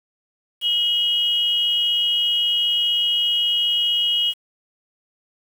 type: tone pair together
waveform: sine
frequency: 2898 / 3253 Hz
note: F#7 / G#7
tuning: -37 / -37 cents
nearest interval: major second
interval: 200 cents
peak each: -18 / -23 dBFS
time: 0.61-4.34 s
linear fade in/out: 50 ms
effects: 7-bit